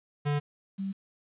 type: tone pair in turn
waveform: square / sine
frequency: 145.7 / 194.49 Hz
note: D3 / G3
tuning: -13 / -13 cents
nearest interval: perfect fourth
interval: 500 cents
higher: second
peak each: -26 / -30 dBFS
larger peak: first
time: 0.25-0.4 / 0.78-0.93 s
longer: neither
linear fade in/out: 20 ms
effects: resampled to 8000 Hz + 10-bit